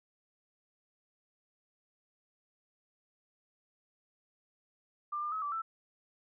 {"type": "tone with pitch steps", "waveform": "sine", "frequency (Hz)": [1191, 1201, 1282, 1162, 1327], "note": ["D6", "D6", "E6", "D6", "E6"], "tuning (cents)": [24, 38, -49, -19, 11], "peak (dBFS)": -33, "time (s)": [5.12, 5.62], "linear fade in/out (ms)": 10, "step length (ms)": 100, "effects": []}